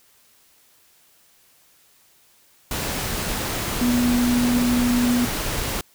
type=tone in noise; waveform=sine; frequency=243.5 Hz; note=B3; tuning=24 cents flat; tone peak=-17 dBFS; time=3.81-5.25 s; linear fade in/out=2 ms; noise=pink; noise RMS=-26 dBFS; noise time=2.71-5.81 s; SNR=+6 dB; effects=white hiss -57 dBFS RMS until 5.94 s